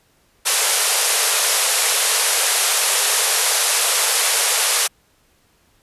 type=band-pass noise; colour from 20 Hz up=white; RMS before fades=-18 dBFS; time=0.45-4.88 s; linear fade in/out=20 ms; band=410 to 12000 Hz; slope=96 dB/octave; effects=pink hiss -59 dBFS RMS until 5.82 s + resampled to 32000 Hz